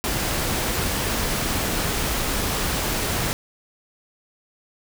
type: noise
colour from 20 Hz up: pink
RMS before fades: -24 dBFS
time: 0.04-3.33 s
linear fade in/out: 0 ms
effects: none